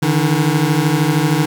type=beating tone pair; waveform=25% pulse; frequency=146.83 / 159.83 Hz; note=D3 / D#3; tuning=0 / +47 cents; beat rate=13 Hz; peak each=-12 dBFS; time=0.02-1.46 s; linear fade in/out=10 ms; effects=none